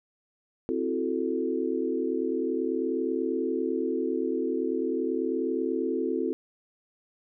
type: chord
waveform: sine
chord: F# half-diminished seventh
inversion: second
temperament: equal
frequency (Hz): 261.6 / 329.6 / 370 / 440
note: C4 / E4 / F#4 / A4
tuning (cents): 0 / 0 / 0 / 0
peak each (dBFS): -31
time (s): 0.69-6.33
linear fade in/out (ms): 0
effects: none